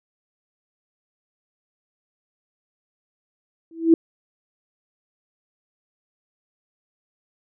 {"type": "tone with exponential growth", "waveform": "sine", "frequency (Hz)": 328.7, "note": "E4", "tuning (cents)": -5, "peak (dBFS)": -6, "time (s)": [3.71, 3.94], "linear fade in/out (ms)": 2, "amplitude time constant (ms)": 49, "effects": []}